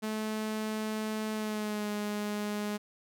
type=tone with pitch glide; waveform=sawtooth; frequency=216.5 to 208.2 Hz; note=A3 to G#3; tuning=-28 to +5 cents; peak=-28 dBFS; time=0.02-2.78 s; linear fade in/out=20 ms; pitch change=-67 cents; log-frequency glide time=1.33-1.9 s; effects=none